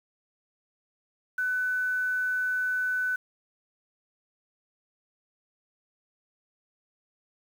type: tone with quantisation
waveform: sine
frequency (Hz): 1500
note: F#6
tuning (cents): +23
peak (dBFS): -25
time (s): 1.38-3.16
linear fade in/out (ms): 5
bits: 8
effects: none